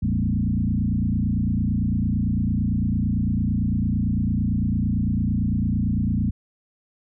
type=tone with frequency modulation; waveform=sine; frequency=150 Hz; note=D3; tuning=37 cents sharp; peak=-19 dBFS; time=0.02-6.31 s; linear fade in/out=10 ms; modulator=28.9 Hz; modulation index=3.2; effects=none